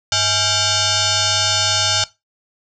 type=tone with frequency modulation; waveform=sine; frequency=837 Hz; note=G#5; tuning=13 cents sharp; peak=-14 dBFS; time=0.12-2.04 s; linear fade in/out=2 ms; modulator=739 Hz; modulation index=7.8; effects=noise-tail reverb RT60 0.2 s tail -17 dB re dry